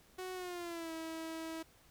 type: tone with pitch glide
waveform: sawtooth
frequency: 370 to 324 Hz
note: F#4 to E4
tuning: 0 to -30 cents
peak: -37 dBFS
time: 0.18-1.63 s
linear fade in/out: 10 ms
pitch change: -230 cents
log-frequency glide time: 0.34-0.92 s
effects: pink hiss -65 dBFS RMS until 1.9 s